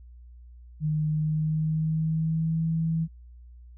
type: tone with pitch glide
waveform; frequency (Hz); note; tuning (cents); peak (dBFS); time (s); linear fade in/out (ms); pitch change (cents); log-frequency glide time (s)
sine; 153.6 to 162.55; D#3 to E3; -22 to -24; -23; 0.8-3.08; 50; +98; 1.09-2.64
effects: added 60 Hz sine -45 dBFS peak until 3.77 s